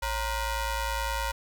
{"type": "ring-modulated tone", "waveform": "sawtooth", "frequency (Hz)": 493.9, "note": "B4", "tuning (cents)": 0, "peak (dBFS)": -21, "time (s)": [0.02, 1.32], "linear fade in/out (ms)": 10, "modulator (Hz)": 439, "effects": []}